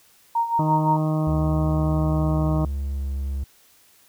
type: tone with tremolo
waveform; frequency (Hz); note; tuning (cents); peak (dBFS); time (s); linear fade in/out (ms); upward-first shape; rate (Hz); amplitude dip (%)
sine; 928; A#5; -8; -17; 0.35-0.97; 5; sine; 5.8; 70
type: harmonic tone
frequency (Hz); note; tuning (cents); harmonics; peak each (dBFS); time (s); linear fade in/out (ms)
155.56; D#3; 0; 1 / 2 / 3 / 4 / 5 / 6 / 7 / 8; -21 / -26 / -39 / -30 / -37 / -38 / -36 / -41; 0.59-2.65; 2
type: tone with pitch glide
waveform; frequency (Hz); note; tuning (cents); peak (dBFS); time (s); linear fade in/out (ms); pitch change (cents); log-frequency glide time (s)
triangle; 73.42 to 68.5; D2 to C#2; 0 to -20; -22; 1.27-3.44; 5; -120; 1.78-3.1
effects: white hiss -56 dBFS RMS until 4.08 s

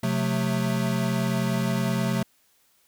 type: chord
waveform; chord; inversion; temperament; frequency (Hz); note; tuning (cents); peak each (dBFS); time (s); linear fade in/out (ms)
square; F# diminished; second; equal with one note detuned; 130.81 / 181.19 / 220; C3 / F#3 / A3; 0 / -36 / 0; -28; 0.03-2.23; 5
effects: white hiss -64 dBFS RMS until 2.87 s

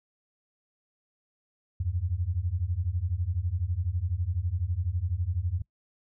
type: beating tone pair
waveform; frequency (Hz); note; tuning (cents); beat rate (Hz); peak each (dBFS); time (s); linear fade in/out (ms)
sine; 82.1 / 94.1; E2 / F#2; -6 / +30; 12; -30 / -29; 1.8-5.62; 5
effects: noise-tail reverb RT60 0.1 s tail -23 dB re dry

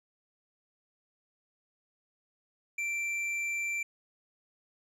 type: tone with hard clipping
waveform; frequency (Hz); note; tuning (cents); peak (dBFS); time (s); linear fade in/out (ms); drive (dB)
sine; 2349; D7; 0; -32; 2.78-3.83; 5; 6
effects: none

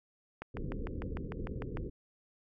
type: click train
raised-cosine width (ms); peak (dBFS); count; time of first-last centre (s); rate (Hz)
0.5; -25; 10; 0.42-1.771; 6.66
type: low-pass noise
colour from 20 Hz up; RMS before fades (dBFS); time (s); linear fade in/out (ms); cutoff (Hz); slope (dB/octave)
pink; -39; 0.54-1.9; 10; 510; 96
effects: none

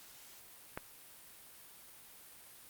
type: click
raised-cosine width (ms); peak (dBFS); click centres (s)
0.5; -23; 0.775
effects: white hiss -56 dBFS RMS until 2.69 s + Opus 48 kbps

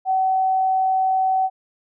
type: tone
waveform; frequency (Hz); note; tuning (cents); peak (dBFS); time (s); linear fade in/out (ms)
sine; 758; F#5; +42; -16; 0.05-1.5; 50
effects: none

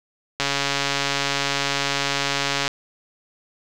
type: click train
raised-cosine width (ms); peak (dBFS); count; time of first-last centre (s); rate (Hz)
0.2; -4; 320; 0.4-2.679; 140
effects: none

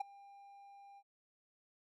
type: tone with ADSR envelope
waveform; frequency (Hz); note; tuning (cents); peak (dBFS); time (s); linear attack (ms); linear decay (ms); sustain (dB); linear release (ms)
triangle; 799; G5; +33; -30; 0-1.03; 8; 12; -23; 52
effects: none

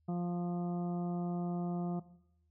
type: harmonic tone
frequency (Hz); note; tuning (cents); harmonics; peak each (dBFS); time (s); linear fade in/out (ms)
175.1; F3; +5; 1 / 2 / 3 / 4 / 5 / 6 / 7; -33 / -42 / -53 / -44 / -56 / -58 / -55; 0.08-2; 10
effects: noise-tail reverb RT60 0.8 s tail -18 dB re dry + added 79 Hz sine -70 dBFS peak until 2.5 s

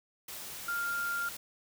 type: tone in noise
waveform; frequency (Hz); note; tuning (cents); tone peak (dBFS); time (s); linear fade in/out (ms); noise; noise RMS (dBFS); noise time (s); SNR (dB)
sine; 1396.9; F6; 0; -31; 0.68-1.29; 5; white; -43; 0.28-1.37; +9
effects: none

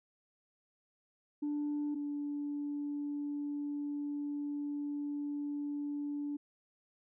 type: tone pair in turn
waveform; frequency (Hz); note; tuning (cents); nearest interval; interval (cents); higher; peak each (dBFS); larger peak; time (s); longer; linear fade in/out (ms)
sine; 293.7 / 290; D4 / D4; 0 / -22; unison; 22; first; -31 / -34; first; 1.42-1.95 / 1.95-6.37; second; 10
effects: tanh soft clip ceiling -30 dBFS

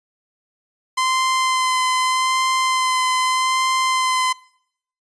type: tone with vibrato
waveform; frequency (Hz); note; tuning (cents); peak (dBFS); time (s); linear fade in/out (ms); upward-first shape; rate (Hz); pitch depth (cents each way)
sawtooth; 1033; C6; -22; -13; 0.97-4.33; 10; sine; 0.82; 14
effects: noise-tail reverb RT60 0.7 s tail -23 dB re dry + resampled to 22050 Hz

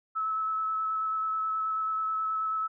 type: tone with vibrato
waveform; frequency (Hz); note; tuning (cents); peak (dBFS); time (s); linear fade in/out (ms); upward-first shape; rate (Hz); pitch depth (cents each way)
sine; 1300; E6; -24; -27; 0.15-2.68; 20; square; 9.3; 10
effects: none

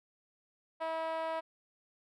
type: tone with band-pass filter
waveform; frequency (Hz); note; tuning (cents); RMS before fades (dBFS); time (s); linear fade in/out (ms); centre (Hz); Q
5% pulse; 323.4; E4; -33; -36; 0.8-1.41; 20; 770; 8.4
effects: none

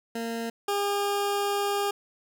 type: tone pair in turn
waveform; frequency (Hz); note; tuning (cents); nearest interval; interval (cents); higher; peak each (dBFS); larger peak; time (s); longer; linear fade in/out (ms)
20% pulse; 230 / 404.6; A#3 / G#4; -23 / -45; minor seventh; 978; second; -25 / -20; second; 0.15-0.5 / 0.68-1.91; second; 5
effects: none

